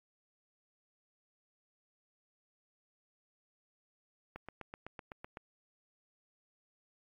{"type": "click train", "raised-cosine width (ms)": 0.5, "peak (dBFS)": -29, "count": 9, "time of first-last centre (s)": [4.36, 5.371], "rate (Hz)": 7.91, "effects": ["AAC 64 kbps"]}